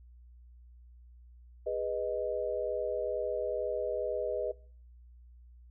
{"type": "chord", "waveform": "sine", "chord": "G# minor", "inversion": "none", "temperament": "equal with one note detuned", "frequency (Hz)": [411.7, 493.9, 622.3], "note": ["G#4", "B4", "D#5"], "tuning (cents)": [-15, 0, 0], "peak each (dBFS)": [-37, -34, -34], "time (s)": [1.66, 4.52], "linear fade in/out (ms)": 10, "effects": ["noise-tail reverb RT60 0.5 s tail -23 dB re dry", "added 60 Hz sine -52 dBFS peak until 5.7 s"]}